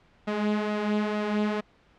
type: tone with flanger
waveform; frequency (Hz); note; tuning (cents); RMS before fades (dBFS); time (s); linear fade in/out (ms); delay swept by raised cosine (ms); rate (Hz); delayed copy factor
sawtooth; 210.2; G#3; +21; -27; 0.27-1.61; 10; 1.5 to 4.5; 2.2; +0.5
effects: pink hiss -60 dBFS RMS until 1.98 s + low-pass 3000 Hz 12 dB/octave